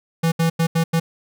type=tone bursts at uneven times; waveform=square; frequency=164.81 Hz; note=E3; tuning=in tune; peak=-16 dBFS; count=5; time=0.23-0.32 / 0.39-0.5 / 0.59-0.67 / 0.75-0.84 / 0.93-1 s; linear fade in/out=10 ms; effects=none